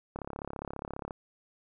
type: click train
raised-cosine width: 1 ms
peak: -23 dBFS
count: 34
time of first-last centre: 0.16-1.108 s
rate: 34.8 Hz
effects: none